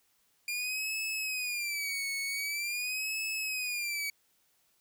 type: tone with vibrato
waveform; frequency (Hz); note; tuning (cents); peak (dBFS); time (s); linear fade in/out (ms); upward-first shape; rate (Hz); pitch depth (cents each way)
sawtooth; 2396; D7; +34; -29; 0.48-4.1; 2; sine; 0.45; 140
effects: white hiss -71 dBFS RMS until 4.8 s